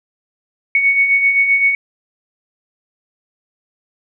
sine beating tone pair, 2217 / 2224.7 Hz, C#7 / C#7, 0 / +6 cents, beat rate 7.7 Hz, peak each -20 / -11 dBFS, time 0.75-1.75 s, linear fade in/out 2 ms, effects none

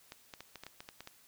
clicks, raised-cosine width 0.2 ms, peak -28 dBFS, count 10, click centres 0.121 / 0.338 / 0.406 / 0.557 / 0.636 / 0.666 / 0.805 / 0.889 / 1.006 / 1.074 s, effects white hiss -63 dBFS RMS until 1.27 s

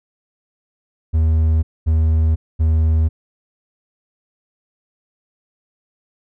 triangle tone bursts, 79.6 Hz, D#2, 40 cents sharp, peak -10 dBFS, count 3, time 1.13-3.09 s, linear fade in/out 20 ms, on 500 ms, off 230 ms, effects none

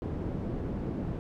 white low-pass noise, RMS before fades -34 dBFS, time 0.02-1.19 s, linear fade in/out 0 ms, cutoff 270 Hz, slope 12 dB/octave, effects none

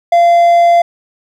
triangle tone, 688 Hz, F5, 26 cents flat, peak -3 dBFS, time 0.12-0.82 s, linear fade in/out 5 ms, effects none

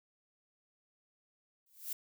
violet noise with exponential growth, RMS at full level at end -35 dBFS, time 1.66-1.93 s, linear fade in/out 5 ms, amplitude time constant 57 ms, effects none

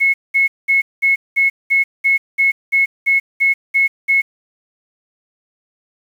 sine tone bursts, 2184 Hz, C#7, 26 cents flat, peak -10 dBFS, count 13, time 0-4.22 s, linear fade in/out 20 ms, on 140 ms, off 200 ms, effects 7-bit

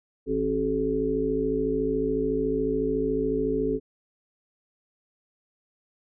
harmonic tone, 53.9 Hz, A1, 35 cents flat, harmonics 1 / 3 / 5 / 7 / 8, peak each -35 / -37 / -28 / -30 / -26 dBFS, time 0.26-3.8 s, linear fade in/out 50 ms, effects none

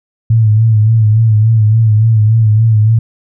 sine tone with vibrato, 110 Hz, A2, in tune, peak -5 dBFS, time 0.3-2.99 s, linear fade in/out 5 ms, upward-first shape sine, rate 3.5 Hz, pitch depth 61 cents each way, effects none

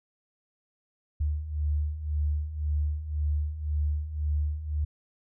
sine beating tone pair, 73.42 / 75.32 Hz, D2 / D2, 0 / +44 cents, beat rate 1.9 Hz, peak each -32 / -27 dBFS, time 1.2-4.85 s, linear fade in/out 10 ms, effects none

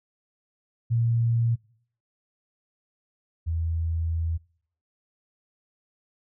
sine tone pair in turn, 116.5 / 82.2 Hz, A#2 / E2, -1 / -4 cents, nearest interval tritone, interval 603 cents, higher first, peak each -20 / -24 dBFS, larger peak first, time 0.9-1.56 / 3.46-4.38 s, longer second, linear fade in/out 20 ms, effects noise-tail reverb RT60 0.6 s tail -24 dB re dry

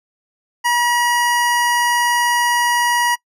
25% pulse tone, 961 Hz, B5, 48 cents flat, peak -10 dBFS, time 0.64-3.16 s, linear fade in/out 20 ms, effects noise-tail reverb RT60 0.1 s tail -24 dB re dry + resampled to 32000 Hz

